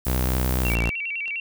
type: noise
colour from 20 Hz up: violet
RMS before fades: -32 dBFS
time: 0.05-0.75 s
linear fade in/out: 2 ms
type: tone with pitch glide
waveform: sawtooth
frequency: 63.5 to 57.89 Hz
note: B1 to A#1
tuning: +49 to -11 cents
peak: -17 dBFS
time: 0.06-0.9 s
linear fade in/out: 10 ms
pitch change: -160 cents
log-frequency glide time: 0.62-0.71 s
type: tone with vibrato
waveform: sine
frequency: 2500 Hz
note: D#7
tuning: 8 cents sharp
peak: -26 dBFS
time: 0.65-1.4 s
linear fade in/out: 2 ms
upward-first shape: square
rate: 9.9 Hz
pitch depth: 150 cents each way
type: click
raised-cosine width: 0.2 ms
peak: -26 dBFS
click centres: 1.28 s
effects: none